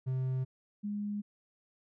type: tone pair in turn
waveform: triangle / sine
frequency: 129.9 / 206.2 Hz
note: C3 / G#3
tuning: -12 / -12 cents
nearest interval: minor sixth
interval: 800 cents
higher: second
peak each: -28 / -33 dBFS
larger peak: first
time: 0.06-0.45 / 0.83-1.22 s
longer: neither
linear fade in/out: 20 ms
effects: none